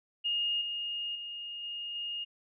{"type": "tone with level steps", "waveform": "sine", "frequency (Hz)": 2845, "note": "F7", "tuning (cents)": 31, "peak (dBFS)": [-28, -33, -38, -36, -34], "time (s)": [0.24, 2.25], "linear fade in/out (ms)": 20, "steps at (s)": [0.61, 1.15, 1.63, 1.95], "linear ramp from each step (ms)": 5, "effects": []}